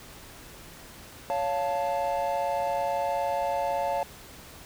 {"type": "chord", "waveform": "triangle", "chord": "Db augmented", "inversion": "none", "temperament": "equal with one note detuned", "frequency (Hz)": [560.8, 698.5, 880], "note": ["Db5", "F5", "A5"], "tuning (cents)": [20, 0, 0], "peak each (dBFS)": -28, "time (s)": [1.3, 4.03], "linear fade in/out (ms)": 0, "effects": ["pink hiss -47 dBFS RMS until 4.65 s"]}